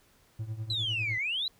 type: tone with tremolo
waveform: triangle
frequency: 110 Hz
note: A2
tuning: in tune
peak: -28 dBFS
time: 0.39-1.18 s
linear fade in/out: 5 ms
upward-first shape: triangle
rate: 10 Hz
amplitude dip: 85%
type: exponential two-way sweep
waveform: sine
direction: down then up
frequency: 4080 to 1975.5 to 4080 Hz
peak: -28 dBFS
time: 0.7-1.48 s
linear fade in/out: 2 ms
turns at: 1.17 s
effects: tanh soft clip ceiling -22 dBFS + pink hiss -64 dBFS RMS until 1.59 s